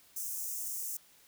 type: high-pass noise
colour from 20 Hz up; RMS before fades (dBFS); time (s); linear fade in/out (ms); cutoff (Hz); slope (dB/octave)
white; -38; 0.16-0.97; 5; 5900; 48
effects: white hiss -62 dBFS RMS until 1.27 s